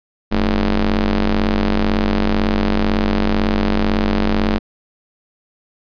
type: ring-modulated tone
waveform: sawtooth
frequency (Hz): 98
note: G2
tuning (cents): 0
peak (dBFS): -7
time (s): 0.31-4.59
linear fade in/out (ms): 20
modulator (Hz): 119
effects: resampled to 11025 Hz